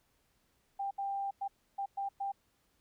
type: tone bursts at uneven times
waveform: sine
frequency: 792 Hz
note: G5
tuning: 18 cents sharp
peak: -33 dBFS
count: 6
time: 0.79-0.91 / 0.98-1.31 / 1.41-1.48 / 1.78-1.86 / 1.97-2.09 / 2.2-2.32 s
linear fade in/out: 10 ms
effects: pink hiss -74 dBFS RMS until 2.8 s